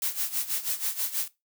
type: noise with tremolo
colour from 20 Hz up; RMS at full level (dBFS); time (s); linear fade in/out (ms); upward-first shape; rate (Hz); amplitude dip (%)
blue; -27; 0.02-1.28; 2; sine; 6.2; 80
effects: noise-tail reverb RT60 0.2 s tail -17 dB re dry